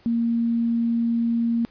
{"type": "tone", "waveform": "sine", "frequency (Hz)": 232.5, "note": "A#3", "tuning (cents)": -4, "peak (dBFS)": -19, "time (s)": [0.06, 1.65], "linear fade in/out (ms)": 0, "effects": ["pink hiss -55 dBFS RMS until 1.7 s", "resampled to 11025 Hz"]}